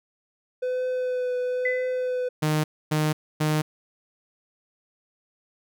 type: tone with vibrato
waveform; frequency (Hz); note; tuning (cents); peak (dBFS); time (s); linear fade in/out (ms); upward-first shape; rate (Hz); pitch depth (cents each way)
triangle; 503; B4; +32; -22; 0.62-2.29; 10; triangle; 1; 19
type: tone with exponential decay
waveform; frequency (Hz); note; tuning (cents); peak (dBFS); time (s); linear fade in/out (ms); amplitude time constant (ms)
sine; 2009; B6; +29; -21; 1.65-2.08; 5; 93
type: tone bursts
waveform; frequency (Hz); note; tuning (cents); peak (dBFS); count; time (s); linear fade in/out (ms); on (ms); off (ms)
sawtooth; 153.6; D#3; -22; -17; 3; 2.42-3.62; 10; 220; 270
effects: none